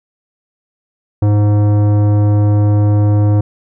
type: tone with tanh clipping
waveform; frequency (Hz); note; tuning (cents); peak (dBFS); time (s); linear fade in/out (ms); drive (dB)
sine; 103.83; G#2; 0; -10; 1.22-3.41; 5; 15
effects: none